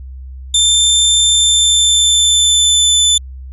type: tone with pitch glide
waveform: 25% pulse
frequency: 3567 to 3516 Hz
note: A7 to A7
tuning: +23 to -2 cents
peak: -4 dBFS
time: 0.54-3.18 s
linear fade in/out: 5 ms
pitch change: -25 cents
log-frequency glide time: 1.29-3.01 s
effects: added 65 Hz sine -27 dBFS peak until 3.52 s + resampled to 32000 Hz